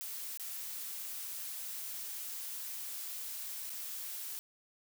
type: noise with dropouts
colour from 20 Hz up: blue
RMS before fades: -42 dBFS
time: 0.01-4.39 s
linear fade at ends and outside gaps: 0 ms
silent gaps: 0.374-0.397 / 3.696-3.702 s
effects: none